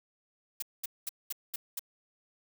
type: noise bursts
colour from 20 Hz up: blue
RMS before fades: -35 dBFS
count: 6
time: 0.6-1.794 s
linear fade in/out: 5 ms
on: 24 ms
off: 210 ms
effects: none